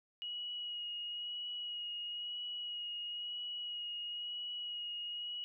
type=tone with vibrato; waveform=sine; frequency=2900 Hz; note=F#7; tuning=35 cents flat; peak=-39 dBFS; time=0.22-5.44 s; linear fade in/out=0 ms; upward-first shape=sine; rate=1 Hz; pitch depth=16 cents each way; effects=none